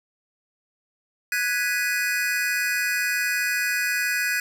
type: chord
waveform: square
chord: G# minor seventh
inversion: third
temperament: equal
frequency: 1480 / 1661.2 / 1975.5 / 2489 Hz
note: F#6 / G#6 / B6 / D#7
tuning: 0 / 0 / 0 / 0 cents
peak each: -29 / -27 / -30 / -29 dBFS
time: 1.32-4.4 s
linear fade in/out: 2 ms
effects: none